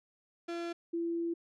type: tone pair in turn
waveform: 35% pulse / sine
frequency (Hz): 340.8 / 337.3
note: F4 / E4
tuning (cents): -42 / +40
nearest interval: unison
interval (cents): 18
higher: first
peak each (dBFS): -34 / -31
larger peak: second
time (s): 0.48-0.73 / 0.93-1.34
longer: second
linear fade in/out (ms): 10
effects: low-pass 5000 Hz 12 dB/octave